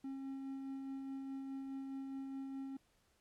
triangle tone with tremolo, 270 Hz, C#4, 45 cents flat, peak -39 dBFS, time 0.04-2.77 s, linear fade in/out 5 ms, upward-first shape sine, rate 4.8 Hz, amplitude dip 25%, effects pink hiss -75 dBFS RMS until 3.2 s + low-pass 12000 Hz 12 dB/octave

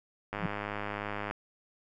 click train, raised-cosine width 0.5 ms, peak -20 dBFS, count 102, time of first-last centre 0.33-1.311 s, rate 103 Hz
sine tone with exponential growth, 174.61 Hz, F3, in tune, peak -24 dBFS, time 0.35-0.46 s, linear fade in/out 2 ms, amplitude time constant 22 ms
effects none

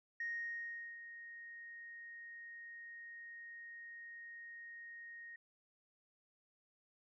sine tone with ADSR envelope, 1864.7 Hz, A#6, in tune, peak -37 dBFS, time 0.2-5.36 s, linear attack 4 ms, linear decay 770 ms, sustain -12 dB, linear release 4 ms, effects tanh soft clip ceiling -33 dBFS

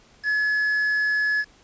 triangle tone with quantisation, 1703 Hz, G#6, 43 cents sharp, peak -18 dBFS, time 0.23-1.45 s, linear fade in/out 50 ms, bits 6, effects pink hiss -55 dBFS RMS until 1.63 s + resampled to 16000 Hz

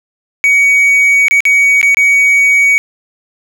triangle tone with dropouts, 2252 Hz, C#7, 27 cents sharp, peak -4 dBFS, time 0.44-2.78 s, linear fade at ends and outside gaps 0 ms, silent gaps 1.283-1.31 / 1.405-1.453 / 1.814-1.829 / 1.946-1.97 s, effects none

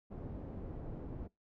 pink low-pass noise, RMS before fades -44 dBFS, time 0.1-1.28 s, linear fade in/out 20 ms, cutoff 460 Hz, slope 12 dB/octave, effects noise-tail reverb RT60 0.2 s tail -24 dB re dry

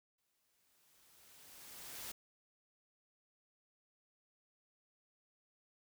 white noise with exponential growth, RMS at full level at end -45 dBFS, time 0.18-2.12 s, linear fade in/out 5 ms, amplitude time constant 420 ms, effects none

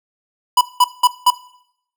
square tone bursts, 987.8 Hz, B5, in tune, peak -9 dBFS, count 4, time 0.57-1.304 s, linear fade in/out 5 ms, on 41 ms, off 190 ms, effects noise-tail reverb RT60 0.7 s tail -18 dB re dry

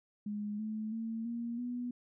sine tone with pitch steps, 208 / 216.6 / 225.5 / 234.8 / 244.5 Hz, G#3 / A3 / A3 / A#3 / B3, +3 / -27 / +43 / +13 / -17 cents, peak -35 dBFS, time 0.26-1.91 s, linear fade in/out 5 ms, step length 330 ms, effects none

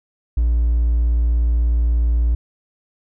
triangle tone with hard clipping, 58.27 Hz, A#1, in tune, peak -14 dBFS, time 0.37-2.35 s, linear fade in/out 5 ms, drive 4 dB, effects none

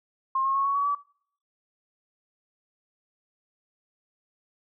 sine tone with pitch steps, 1065 / 1081.1 / 1097.5 / 1114.1 / 1130.9 / 1148.1 Hz, C6 / C#6 / C#6 / C#6 / C#6 / D6, +30 / -44 / -18 / +8 / +34 / -40 cents, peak -22 dBFS, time 0.35-0.95 s, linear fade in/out 5 ms, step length 100 ms, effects noise-tail reverb RT60 0.6 s tail -24 dB re dry

